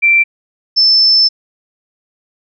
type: tone pair in turn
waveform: sine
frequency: 2349 / 5284 Hz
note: D7 / E8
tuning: 0 / +3 cents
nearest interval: octave + major second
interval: 1403 cents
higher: second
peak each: -6 dBFS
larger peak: neither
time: 0.02-0.24 / 0.76-1.29 s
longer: second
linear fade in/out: 20 ms
effects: none